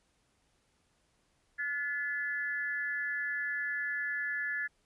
sine tone with amplitude modulation, 1720 Hz, A6, 40 cents flat, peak -28 dBFS, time 1.58-4.68 s, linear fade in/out 20 ms, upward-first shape sine, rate 290 Hz, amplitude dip 80%, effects pink hiss -73 dBFS RMS until 4.85 s + resampled to 24000 Hz

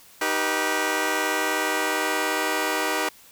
10% pulse chord, Eb augmented, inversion none, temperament just, 311.1 / 388.9 / 486.1 Hz, Eb4 / G4 / B4, 0 / -14 / -28 cents, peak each -19 dBFS, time 0.21-3.09 s, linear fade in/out 5 ms, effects white hiss -51 dBFS RMS until 3.31 s

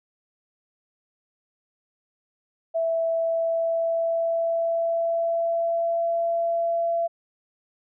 sine tone with pitch glide, 659.3 to 675.1 Hz, E5 to E5, 0 to +41 cents, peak -21 dBFS, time 2.74-7.08 s, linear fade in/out 20 ms, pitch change +41 cents, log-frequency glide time 3.04-6.26 s, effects none

